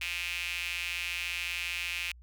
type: tone with high-pass filter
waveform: sawtooth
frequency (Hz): 174.61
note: F3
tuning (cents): 0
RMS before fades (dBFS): -35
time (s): 0.01-2.12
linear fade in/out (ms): 5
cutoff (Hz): 2500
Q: 5.5
effects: added 60 Hz sine -50 dBFS peak until 2.22 s